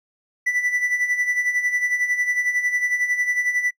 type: tone with tremolo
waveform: triangle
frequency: 1975.5 Hz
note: B6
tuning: in tune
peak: -15 dBFS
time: 0.46-3.71 s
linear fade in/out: 10 ms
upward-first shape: sine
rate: 11 Hz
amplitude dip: 65%
effects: noise-tail reverb RT60 0.1 s tail -25 dB re dry